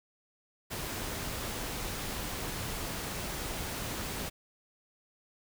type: noise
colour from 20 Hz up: pink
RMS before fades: -37 dBFS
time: 0.7-4.3 s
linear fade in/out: 20 ms
effects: none